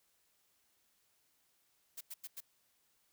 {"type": "noise bursts", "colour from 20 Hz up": "blue", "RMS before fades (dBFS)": -45, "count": 4, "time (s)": [1.97, 2.406], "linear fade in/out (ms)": 10, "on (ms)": 40, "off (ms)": 92, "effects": ["white hiss -75 dBFS RMS until 3.12 s"]}